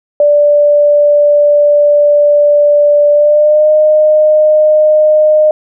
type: tone with pitch glide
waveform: sine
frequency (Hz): 586 to 613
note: D5 to D#5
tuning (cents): -4 to -26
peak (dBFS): -4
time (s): 0.2-5.51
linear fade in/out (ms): 2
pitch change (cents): +78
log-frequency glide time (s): 3.11-3.71
effects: none